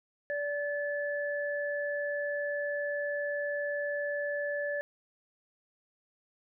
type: tone pair together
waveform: sine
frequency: 580 / 1732.5 Hz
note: D5 / A6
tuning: -22 / -27 cents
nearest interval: octave + perfect fifth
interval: 1895 cents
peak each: -32 / -35 dBFS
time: 0.3-4.81 s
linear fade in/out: 0 ms
effects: none